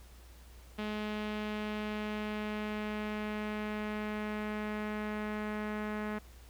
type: tone with low-pass filter sweep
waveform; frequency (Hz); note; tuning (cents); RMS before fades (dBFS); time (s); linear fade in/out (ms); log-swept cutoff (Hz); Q
sawtooth; 211.9; G#3; +35; -37; 0.78-6.19; 10; 3100 to 1900; 1.7
effects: added 60 Hz sine -52 dBFS peak until 6.49 s + pink hiss -60 dBFS RMS until 6.49 s